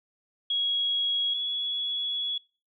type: tone pair in turn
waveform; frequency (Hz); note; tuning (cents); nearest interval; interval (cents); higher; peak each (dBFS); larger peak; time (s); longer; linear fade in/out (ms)
sine; 3317 / 3373; G#7 / G#7; -3 / +26; unison; 29; second; -24 / -27; first; 0.5-1.34 / 1.34-2.38; second; 5
effects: noise-tail reverb RT60 0.4 s tail -26 dB re dry